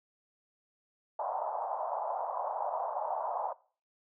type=band-pass noise; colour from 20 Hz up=white; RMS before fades=-35 dBFS; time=1.19-3.53 s; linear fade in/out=5 ms; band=600 to 980 Hz; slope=48 dB/octave; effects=noise-tail reverb RT60 0.4 s tail -20 dB re dry